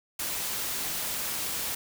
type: noise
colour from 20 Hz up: white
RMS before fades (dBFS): -32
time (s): 0.19-1.75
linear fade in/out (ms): 5
effects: none